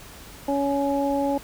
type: harmonic tone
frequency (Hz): 280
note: C#4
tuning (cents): +18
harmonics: 1 / 2 / 3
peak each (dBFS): -24 / -25 / -27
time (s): 0.48-1.38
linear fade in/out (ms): 5
effects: added 50 Hz sine -49 dBFS peak until 1.43 s + pink hiss -44 dBFS RMS until 1.43 s